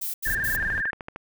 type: noise bursts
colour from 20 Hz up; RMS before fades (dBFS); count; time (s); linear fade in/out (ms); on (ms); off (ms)
violet; -30; 3; 0.01-0.566; 10; 130; 83
type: tone with vibrato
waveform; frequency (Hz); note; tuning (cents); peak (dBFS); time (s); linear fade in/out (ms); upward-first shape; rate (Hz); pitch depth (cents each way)
sine; 1691; G#6; +31; -24; 0.25-0.91; 10; square; 20; 86
type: noise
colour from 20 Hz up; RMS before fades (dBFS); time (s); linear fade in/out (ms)
brown; -35; 0.25-0.82; 20
type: click train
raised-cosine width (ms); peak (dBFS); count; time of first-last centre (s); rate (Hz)
0.5; -20; 9; 0.55-1.161; 13.1
effects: none